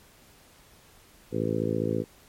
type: harmonic tone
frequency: 54.9 Hz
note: A1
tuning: 3 cents flat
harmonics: 2 / 3 / 4 / 5 / 6 / 7 / 8 / 9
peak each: -33 / -33 / -33 / -33 / -33 / -33 / -33 / -33 dBFS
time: 1.31-2.05 s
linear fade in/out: 50 ms
effects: pink hiss -56 dBFS RMS until 2.28 s + MP3 64 kbps